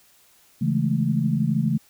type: chord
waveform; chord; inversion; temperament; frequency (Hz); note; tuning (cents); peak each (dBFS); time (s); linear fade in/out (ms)
sine; A major seventh; first; equal; 138.59 / 164.81 / 207.7 / 220; C#3 / E3 / G#3 / A3; 0 / 0 / 0 / 0; -24 / -24 / -28 / -24; 0.61-1.78; 10
effects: white hiss -57 dBFS RMS until 1.89 s